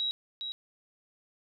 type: tone with echo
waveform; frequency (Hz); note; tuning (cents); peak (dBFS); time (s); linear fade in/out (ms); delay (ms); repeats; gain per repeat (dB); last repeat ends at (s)
sine; 3856; B7; -42; -28; 0-0.11; 0; 410; 1; -6; 0.52
effects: none